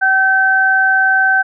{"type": "tone pair together", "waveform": "sine", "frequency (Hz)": [763, 1541], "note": ["G5", "G6"], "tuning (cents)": [-47, -30], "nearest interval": "octave", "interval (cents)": 1217, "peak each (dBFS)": [-16, -10], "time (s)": [0.01, 1.43], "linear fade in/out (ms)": 20, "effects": []}